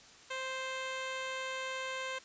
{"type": "tone", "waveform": "10% pulse", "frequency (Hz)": 523.3, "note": "C5", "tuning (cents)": 0, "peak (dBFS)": -28, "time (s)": [0.3, 2.19], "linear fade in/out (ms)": 10, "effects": ["white hiss -56 dBFS RMS until 2.24 s", "resampled to 16000 Hz"]}